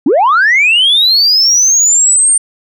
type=linear sweep; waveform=sine; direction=up; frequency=233.1 to 8870 Hz; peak=-4 dBFS; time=0.06-2.38 s; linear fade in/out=5 ms; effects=tanh soft clip ceiling -3 dBFS